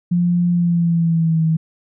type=tone with pitch glide; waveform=sine; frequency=175 to 160.48 Hz; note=F3 to E3; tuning=+4 to -46 cents; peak=-13 dBFS; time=0.11-1.57 s; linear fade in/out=10 ms; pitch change=-150 cents; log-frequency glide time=0.51-1.44 s; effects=none